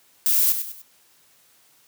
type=noise with echo; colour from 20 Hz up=violet; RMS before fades=-19 dBFS; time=0.26-0.52 s; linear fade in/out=0 ms; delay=99 ms; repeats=3; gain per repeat=-8 dB; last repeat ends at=0.817 s; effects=white hiss -58 dBFS RMS until 1.87 s + high-pass 80 Hz 12 dB/octave